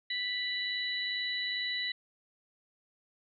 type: harmonic tone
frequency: 987.8 Hz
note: B5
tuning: in tune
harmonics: 2 / 3 / 4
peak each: -35 / -42 / -34 dBFS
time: 0.1-1.92 s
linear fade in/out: 5 ms
effects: none